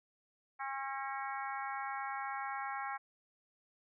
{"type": "harmonic tone with a mistuned harmonic", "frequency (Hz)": 270.8, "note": "C#4", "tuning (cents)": -40, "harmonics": [3, 4, 5, 6, 7, 8], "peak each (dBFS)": [-41, -43, -45, -47, -48, -49], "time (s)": [0.59, 2.98], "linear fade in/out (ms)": 20, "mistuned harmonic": 8, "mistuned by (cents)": 43, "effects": []}